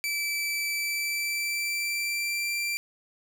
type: tone with pitch glide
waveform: sawtooth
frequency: 2318 to 2357 Hz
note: D7 to D7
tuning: -23 to +6 cents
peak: -24 dBFS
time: 0.04-2.77 s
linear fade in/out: 0 ms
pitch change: +29 cents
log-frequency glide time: 0.73-2.52 s
effects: none